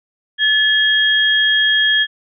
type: tone pair together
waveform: sine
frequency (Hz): 1728 / 3262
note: A6 / G#7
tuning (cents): -32 / -32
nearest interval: major seventh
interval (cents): 1100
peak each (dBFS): -14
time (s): 0.38-2.07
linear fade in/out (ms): 50
effects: none